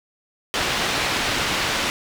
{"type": "low-pass noise", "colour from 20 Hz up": "white", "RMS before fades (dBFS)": -23, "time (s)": [0.54, 1.9], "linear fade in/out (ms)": 0, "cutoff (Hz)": 3500, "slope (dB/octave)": 12, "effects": []}